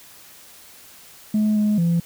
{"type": "tone with pitch steps", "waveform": "sine", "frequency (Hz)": [213.3, 210.4, 169.7], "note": ["G#3", "G#3", "F3"], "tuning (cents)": [46, 23, -49], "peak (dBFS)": -14, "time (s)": [1.34, 2], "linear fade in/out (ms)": 5, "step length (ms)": 220, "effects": ["tanh soft clip ceiling -14 dBFS", "white hiss -46 dBFS RMS until 2.05 s"]}